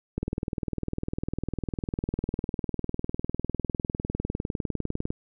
click train, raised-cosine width 3 ms, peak -15 dBFS, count 99, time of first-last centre 0.18-5.105 s, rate 19.9 Hz, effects none

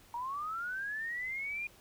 sine linear sweep, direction up, 928 to 2437 Hz, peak -35 dBFS, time 0.14-1.67 s, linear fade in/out 2 ms, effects pink hiss -60 dBFS RMS until 1.8 s

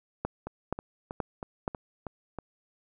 two click trains, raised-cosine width 1 ms, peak -22 / -15 dBFS, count 7 / 4, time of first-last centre 0.47-2.387 / 0.25-1.679 s, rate 3.13 / 2.1 Hz, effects none

